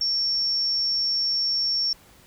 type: tone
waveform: sine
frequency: 5470 Hz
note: F8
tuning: 37 cents flat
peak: -21 dBFS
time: 0.01-1.93 s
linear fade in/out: 2 ms
effects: pink hiss -53 dBFS RMS until 2.26 s